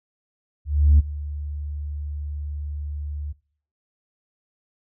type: tone with ADSR envelope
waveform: sine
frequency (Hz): 73.42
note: D2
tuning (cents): 0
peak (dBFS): -8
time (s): 0.65-3.33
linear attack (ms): 340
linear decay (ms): 21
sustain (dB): -19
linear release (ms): 17
effects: noise-tail reverb RT60 0.5 s tail -23 dB re dry + tanh soft clip ceiling -8 dBFS